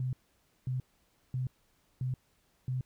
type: tone bursts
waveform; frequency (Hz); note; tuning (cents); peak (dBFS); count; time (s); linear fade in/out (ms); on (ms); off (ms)
sine; 128.1; C3; -36; -30; 5; 0-2.81; 2; 130; 540
effects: pink hiss -71 dBFS RMS until 2.85 s